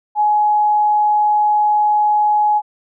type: tone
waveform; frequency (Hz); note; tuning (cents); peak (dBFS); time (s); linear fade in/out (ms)
sine; 841; G#5; +22; -11; 0.15-2.62; 50
effects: none